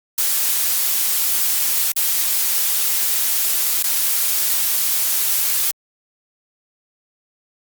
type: noise with dropouts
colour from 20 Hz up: blue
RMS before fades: -18 dBFS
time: 0.18-5.71 s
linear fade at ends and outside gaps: 1 ms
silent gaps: 1.919-1.964 / 3.825-3.841 s
effects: Opus 48 kbps